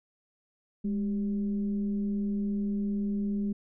sine tone with frequency modulation, 204.7 Hz, G#3, 25 cents flat, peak -27 dBFS, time 0.84-3.53 s, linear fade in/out 10 ms, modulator 186 Hz, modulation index 0.36, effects none

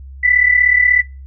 sine tone pair together, 1975.5 / 2012 Hz, B6 / B6, 0 / +32 cents, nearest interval unison, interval 32 cents, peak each -11 / -15 dBFS, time 0.23-1.02 s, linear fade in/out 10 ms, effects noise-tail reverb RT60 0.3 s tail -22 dB re dry + added 67 Hz sine -31 dBFS peak until 1.26 s

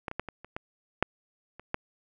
clicks, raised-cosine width 0.5 ms, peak -18 / -21 / -15 / -23 / -29 / -19 / -7 / -29 / -13 dBFS, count 9, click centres 0.082 / 0.114 / 0.196 / 0.287 / 0.446 / 0.565 / 1.026 / 1.596 / 1.744 s, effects none

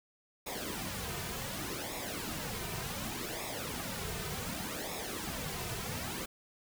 pink noise with flanger, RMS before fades -39 dBFS, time 0.46-6.26 s, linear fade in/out 10 ms, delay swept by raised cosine 0.66 to 3.66 ms, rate 0.67 Hz, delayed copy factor -0.7, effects none

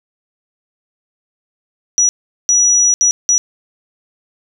sine tone bursts at uneven times, 5850 Hz, F#8, 21 cents flat, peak -8 dBFS, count 4, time 1.98-2.09 / 2.49-2.94 / 3.01-3.11 / 3.29-3.38 s, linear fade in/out 0 ms, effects none

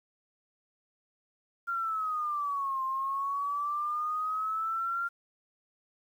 sine exponential two-way sweep, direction down then up, 1394 to 1052 to 1394 Hz, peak -29 dBFS, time 1.67-5.09 s, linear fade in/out 20 ms, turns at 2.83 s, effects 10-bit

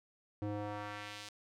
square tone with band-pass filter sweep, 103.83 Hz, G#2, in tune, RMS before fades -42 dBFS, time 0.42-1.29 s, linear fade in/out 0 ms, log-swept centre 310 to 5000 Hz, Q 0.95, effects none

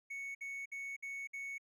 triangle tone bursts, 2217 Hz, C#7, in tune, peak -39 dBFS, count 5, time 0.1-1.582 s, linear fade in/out 10 ms, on 250 ms, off 58 ms, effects none

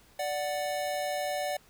square tone pair together, 587.3 / 740 Hz, D5 / F#5, 0 / 0 cents, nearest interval major third, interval 400 cents, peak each -33 / -34 dBFS, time 0.19-1.57 s, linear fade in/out 5 ms, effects pink hiss -60 dBFS RMS until 1.69 s

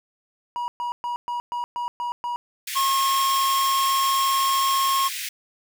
triangle tone bursts, 963 Hz, B5, 44 cents flat, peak -23 dBFS, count 8, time 0.56-2.36 s, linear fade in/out 0 ms, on 120 ms, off 120 ms
pink high-pass noise, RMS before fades -31 dBFS, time 2.67-5.29 s, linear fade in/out 5 ms, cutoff 1800 Hz, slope 48 dB/octave
square tone, 1082 Hz, C#6, 42 cents flat, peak -20 dBFS, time 2.75-5.09 s, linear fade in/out 20 ms
effects none

